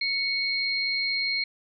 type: tone pair together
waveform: sine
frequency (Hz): 2217 / 4206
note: C#7 / C8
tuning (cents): 0 / +8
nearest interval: major seventh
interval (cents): 1108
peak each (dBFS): -27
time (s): 0.01-1.44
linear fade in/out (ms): 5
effects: none